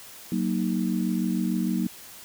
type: chord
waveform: sine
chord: D# minor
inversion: first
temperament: just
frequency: 186.68 / 233.3 / 311.1 Hz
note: F#3 / A#3 / D#4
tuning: +16 / +2 / 0 cents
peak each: -26 / -27 / -30 dBFS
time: 0.32-1.87 s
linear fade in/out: 2 ms
effects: white hiss -45 dBFS RMS until 2.24 s